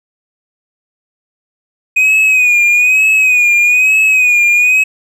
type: tone with vibrato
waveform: triangle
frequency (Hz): 2492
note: D#7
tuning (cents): +2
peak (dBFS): -5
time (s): 1.96-4.84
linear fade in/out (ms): 10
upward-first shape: sine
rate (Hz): 1.1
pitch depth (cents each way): 62
effects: none